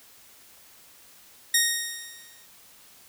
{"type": "tone with exponential decay", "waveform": "10% pulse", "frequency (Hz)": 1864.7, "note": "A#6", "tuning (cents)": 0, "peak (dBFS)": -8, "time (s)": [1.54, 2.46], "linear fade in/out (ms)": 5, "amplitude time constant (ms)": 200, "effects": ["white hiss -53 dBFS RMS until 3.08 s"]}